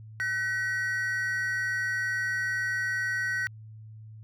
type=tone pair together; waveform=triangle; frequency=1512.2 / 1910 Hz; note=F#6 / A#6; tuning=+37 / +42 cents; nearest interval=major third; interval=405 cents; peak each=-28 dBFS; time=0.2-3.47 s; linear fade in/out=0 ms; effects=added 109 Hz sine -43 dBFS peak until 4.23 s